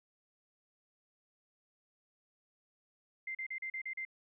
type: tone bursts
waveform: sine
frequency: 2087 Hz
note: C7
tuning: 5 cents flat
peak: -37 dBFS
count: 7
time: 3.27-4.051 s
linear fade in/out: 5 ms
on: 79 ms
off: 38 ms
effects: none